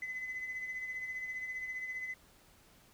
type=tone with tremolo; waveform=sine; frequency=2023 Hz; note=B6; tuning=41 cents sharp; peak=-34 dBFS; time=0.02-2.14 s; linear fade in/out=2 ms; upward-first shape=triangle; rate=15 Hz; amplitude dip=60%; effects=tanh soft clip ceiling -33 dBFS + pink hiss -63 dBFS RMS until 2.93 s